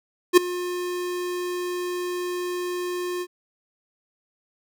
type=tone with ADSR envelope; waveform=square; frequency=357 Hz; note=F4; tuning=38 cents sharp; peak=-8 dBFS; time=0.33-3.27 s; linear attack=42 ms; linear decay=8 ms; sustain=-19 dB; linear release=56 ms; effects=none